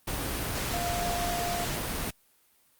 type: tone in noise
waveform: sine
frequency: 698.5 Hz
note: F5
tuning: in tune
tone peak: -31 dBFS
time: 0.73-1.65 s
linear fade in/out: 10 ms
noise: pink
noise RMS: -32 dBFS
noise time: 0.07-2.11 s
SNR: -2 dB
effects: white hiss -65 dBFS RMS until 2.79 s + Opus 32 kbps